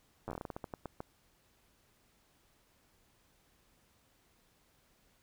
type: slowing click train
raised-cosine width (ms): 1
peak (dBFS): -26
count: 15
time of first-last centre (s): 0.28-1.004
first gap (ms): 9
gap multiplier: 1.24
effects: pink hiss -70 dBFS RMS until 5.22 s